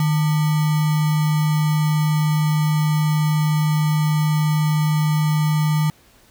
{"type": "tone with sample-and-hold", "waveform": "sine", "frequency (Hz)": 153.2, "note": "D#3", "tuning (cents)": -27, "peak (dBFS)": -15, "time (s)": [0, 5.9], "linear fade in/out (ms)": 2, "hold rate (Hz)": 1050, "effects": ["pink hiss -53 dBFS RMS until 6.3 s"]}